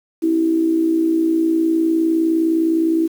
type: tone with amplitude modulation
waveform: sine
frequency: 326.4 Hz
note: E4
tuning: 17 cents flat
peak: -11 dBFS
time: 0.22-3.08 s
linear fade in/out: 20 ms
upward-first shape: sine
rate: 59.7 Hz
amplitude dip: 55%
effects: 7-bit